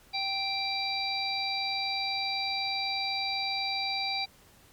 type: harmonic tone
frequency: 784 Hz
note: G5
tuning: in tune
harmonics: 1 / 3 / 5 / 6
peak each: -34 / -34 / -34 / -34 dBFS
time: 0.13-4.26 s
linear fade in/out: 20 ms
effects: pink hiss -58 dBFS RMS until 4.72 s + MP3 96 kbps